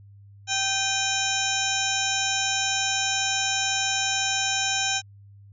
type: harmonic tone with a mistuned harmonic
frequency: 778 Hz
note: G5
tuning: 13 cents flat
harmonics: 1 / 2 / 3 / 4 / 5 / 7 / 8 / 9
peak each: -31 / -31 / -31 / -31 / -31 / -31 / -31 / -31 dBFS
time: 0.47-5.02 s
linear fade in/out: 50 ms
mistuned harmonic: 3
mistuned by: +88 cents
effects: added 100 Hz sine -46 dBFS peak until 5.52 s